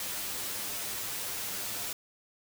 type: noise with comb filter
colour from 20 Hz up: white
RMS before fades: -36 dBFS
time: 0-1.93 s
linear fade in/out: 2 ms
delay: 10 ms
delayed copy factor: +0.5
effects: none